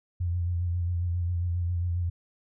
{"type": "tone with vibrato", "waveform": "sine", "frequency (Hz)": 87.31, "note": "F2", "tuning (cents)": 0, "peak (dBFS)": -25, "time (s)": [0.2, 2.1], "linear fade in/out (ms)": 10, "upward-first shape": "sine", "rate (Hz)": 7.4, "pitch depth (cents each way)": 40, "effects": []}